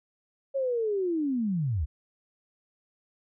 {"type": "linear sweep", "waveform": "sine", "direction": "down", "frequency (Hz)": [554.4, 62.8], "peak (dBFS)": -25, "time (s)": [0.54, 1.86], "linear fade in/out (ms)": 20, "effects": []}